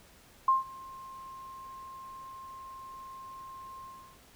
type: tone with ADSR envelope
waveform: sine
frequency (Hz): 1059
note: C6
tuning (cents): +21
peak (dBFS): -19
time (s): 0.48-4.2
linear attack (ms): 4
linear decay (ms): 150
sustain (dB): -24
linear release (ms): 370
effects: pink hiss -58 dBFS RMS until 4.35 s

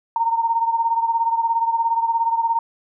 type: beating tone pair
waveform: sine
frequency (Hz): 916 / 933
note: A#5 / A#5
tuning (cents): -31 / +1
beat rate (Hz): 17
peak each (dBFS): -18 / -23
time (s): 0.16-2.59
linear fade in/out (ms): 2
effects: none

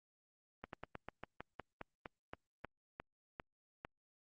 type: slowing click train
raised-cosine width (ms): 0.5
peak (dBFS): -29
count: 15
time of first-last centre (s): 0.64-3.849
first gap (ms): 92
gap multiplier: 1.13
effects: Opus 24 kbps

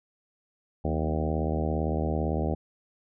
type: harmonic tone with a mistuned harmonic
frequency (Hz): 77.78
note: D#2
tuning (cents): 0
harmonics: 1 / 2 / 3 / 4 / 5 / 6 / 7 / 8 / 9 / 10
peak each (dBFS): -29 / -32 / -34 / -35 / -36 / -37 / -37 / -38 / -39 / -39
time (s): 0.84-2.55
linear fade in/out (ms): 10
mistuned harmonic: 2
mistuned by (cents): +66
effects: none

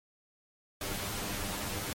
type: noise with comb filter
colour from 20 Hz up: pink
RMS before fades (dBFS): -36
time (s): 0.81-1.93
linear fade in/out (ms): 2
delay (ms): 10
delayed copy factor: +0.8
effects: MP3 64 kbps

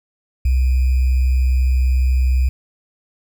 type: tone with sample-and-hold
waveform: sine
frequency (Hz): 64.1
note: C2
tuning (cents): -35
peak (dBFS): -12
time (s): 0.45-2.49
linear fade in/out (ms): 5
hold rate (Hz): 2450
effects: none

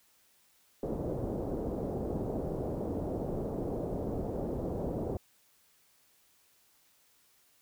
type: low-pass noise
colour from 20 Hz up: white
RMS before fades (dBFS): -35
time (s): 0.83-5.17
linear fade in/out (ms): 2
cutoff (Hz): 550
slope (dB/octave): 24
effects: white hiss -67 dBFS RMS until 7.61 s

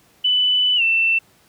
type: tone with pitch glide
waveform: sine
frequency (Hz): 2991 to 2680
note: F#7 to E7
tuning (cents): +18 to +28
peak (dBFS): -14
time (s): 0.24-1.19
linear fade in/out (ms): 10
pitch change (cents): -190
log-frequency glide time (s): 0.76-0.82
effects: pink hiss -55 dBFS RMS until 1.48 s + high-pass 80 Hz 12 dB/octave

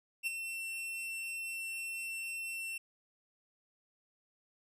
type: tone with ADSR envelope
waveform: 45% pulse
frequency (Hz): 2699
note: E7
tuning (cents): +40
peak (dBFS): -30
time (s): 0.23-2.78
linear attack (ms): 38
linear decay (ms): 17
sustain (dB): -8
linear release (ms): 7
effects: resampled to 32000 Hz

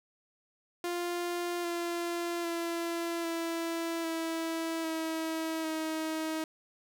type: tone with pitch steps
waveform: sawtooth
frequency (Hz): 349.2 / 343.6 / 338.1 / 332.7 / 327.3 / 322.1 / 316.9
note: F4 / F4 / E4 / E4 / E4 / E4 / D#4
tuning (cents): 0 / -28 / +44 / +16 / -12 / -40 / +32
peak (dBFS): -28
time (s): 0.84-6.44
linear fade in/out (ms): 2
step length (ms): 800
effects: none

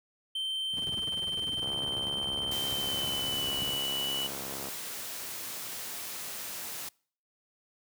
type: tone with pitch glide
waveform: triangle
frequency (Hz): 3112 to 2959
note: G7 to F#7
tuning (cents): -13 to -1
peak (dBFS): -29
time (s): 0.35-4.27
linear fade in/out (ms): 5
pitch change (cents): -88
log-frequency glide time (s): 2.69-3.53
type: noise with tremolo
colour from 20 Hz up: brown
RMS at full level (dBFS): -36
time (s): 0.72-3.8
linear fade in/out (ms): 50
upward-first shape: square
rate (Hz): 20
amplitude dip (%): 75
type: click train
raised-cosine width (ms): 1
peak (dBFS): -27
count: 210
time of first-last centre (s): 1.63-4.686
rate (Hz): 68.4
type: noise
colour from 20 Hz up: white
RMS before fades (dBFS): -39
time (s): 2.51-6.89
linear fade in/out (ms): 5
effects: noise-tail reverb RT60 0.5 s tail -26 dB re dry + high-pass 100 Hz 12 dB/octave

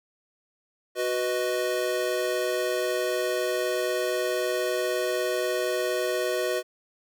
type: chord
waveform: square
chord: B major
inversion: second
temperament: equal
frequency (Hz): 370 / 493.9 / 622.3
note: F#4 / B4 / D#5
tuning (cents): 0 / 0 / 0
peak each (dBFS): -30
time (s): 0.95-6.63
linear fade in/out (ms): 50
effects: none

